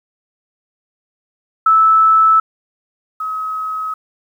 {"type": "tone pair in turn", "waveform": "sine", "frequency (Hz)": [1310, 1276.4], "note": ["E6", "D#6"], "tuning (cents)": [-11, 44], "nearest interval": "unison", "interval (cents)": 45, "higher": "first", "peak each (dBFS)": [-7, -19], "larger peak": "first", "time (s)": [[1.66, 2.4], [3.2, 3.94]], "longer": "neither", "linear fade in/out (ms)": 5, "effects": ["8-bit"]}